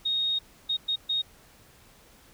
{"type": "tone bursts at uneven times", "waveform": "sine", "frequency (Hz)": 3729, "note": "A#7", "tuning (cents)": 0, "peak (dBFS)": -24, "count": 4, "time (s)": [[0.05, 0.39], [0.69, 0.77], [0.88, 0.96], [1.09, 1.22]], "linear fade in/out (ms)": 10, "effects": ["pink hiss -56 dBFS RMS until 2.33 s"]}